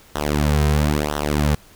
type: tone with flanger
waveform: sawtooth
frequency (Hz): 74.3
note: D2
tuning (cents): +21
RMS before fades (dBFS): -19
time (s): 0.15-1.55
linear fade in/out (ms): 5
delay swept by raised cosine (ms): 0.42 to 3.52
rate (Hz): 1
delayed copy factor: -0.9
effects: pink hiss -49 dBFS RMS until 1.75 s